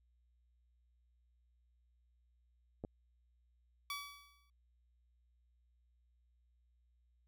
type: clicks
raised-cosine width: 2 ms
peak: -31 dBFS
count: 2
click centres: 2.839 / 2.849 s
type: tone with exponential decay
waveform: 15% pulse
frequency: 1143 Hz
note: D6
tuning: 47 cents flat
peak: -32 dBFS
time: 3.9-4.5 s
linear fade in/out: 2 ms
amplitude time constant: 130 ms
effects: added 60 Hz sine -70 dBFS peak until 7.27 s